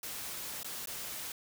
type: noise with dropouts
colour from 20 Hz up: white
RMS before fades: -41 dBFS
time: 0.03-1.32 s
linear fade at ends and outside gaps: 2 ms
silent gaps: 0.632-0.645 / 0.858-0.872 s
effects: none